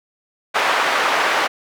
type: band-pass noise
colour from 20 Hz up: white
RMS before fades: -18 dBFS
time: 0.54-1.48 s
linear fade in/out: 20 ms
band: 570 to 1700 Hz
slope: 12 dB/octave
effects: none